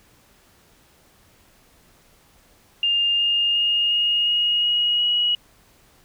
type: tone with pitch steps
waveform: sine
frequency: 2810 / 2826 / 2843 / 2859 / 2876 / 2892 / 2909 Hz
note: F7 / F7 / F7 / F7 / F#7 / F#7 / F#7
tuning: +10 / +20 / +30 / +40 / -50 / -40 / -30 cents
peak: -17 dBFS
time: 2.83-5.35 s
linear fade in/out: 2 ms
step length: 360 ms
effects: pink hiss -56 dBFS RMS until 6.04 s